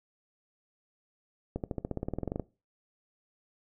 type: accelerating click train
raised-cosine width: 2 ms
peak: -19 dBFS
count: 16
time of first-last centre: 1.56-2.397 s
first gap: 78 ms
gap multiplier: 0.95
effects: noise-tail reverb RT60 0.3 s tail -20 dB re dry